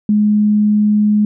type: tone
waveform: sine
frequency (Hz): 209.9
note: G#3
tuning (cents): +19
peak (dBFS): -9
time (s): 0.09-1.25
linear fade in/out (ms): 2
effects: none